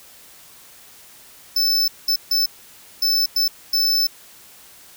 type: tone bursts at uneven times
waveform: square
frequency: 5274 Hz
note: E8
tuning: in tune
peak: -16 dBFS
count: 6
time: 1.56-1.88 / 2.08-2.16 / 2.31-2.46 / 3.02-3.26 / 3.36-3.48 / 3.73-4.07 s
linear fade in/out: 5 ms
effects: white hiss -46 dBFS RMS until 4.96 s